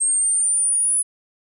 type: exponential sweep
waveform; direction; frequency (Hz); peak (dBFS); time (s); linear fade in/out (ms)
sine; up; 8420 to 9956; -16; 0-1.03; 20
effects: none